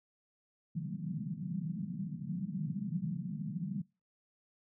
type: band-pass noise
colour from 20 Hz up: pink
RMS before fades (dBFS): -38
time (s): 0.75-3.82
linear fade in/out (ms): 10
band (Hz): 150 to 200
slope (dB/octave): 48
effects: noise-tail reverb RT60 0.3 s tail -26 dB re dry